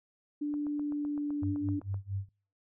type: tone with pitch glide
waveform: sine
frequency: 293.7 to 291.5 Hz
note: D4 to D4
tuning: 0 to -13 cents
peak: -30 dBFS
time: 0.41-1.8 s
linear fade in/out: 10 ms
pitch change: -13 cents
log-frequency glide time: 0.7-1.48 s
type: click train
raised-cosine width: 1 ms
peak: -35 dBFS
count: 12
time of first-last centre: 0.54-1.943 s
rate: 7.84 Hz
type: tone with tremolo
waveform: sine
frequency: 98 Hz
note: G2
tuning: in tune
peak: -30 dBFS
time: 1.42-2.29 s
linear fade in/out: 5 ms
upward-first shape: sine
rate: 4.4 Hz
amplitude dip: 95%
effects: noise-tail reverb RT60 0.4 s tail -25 dB re dry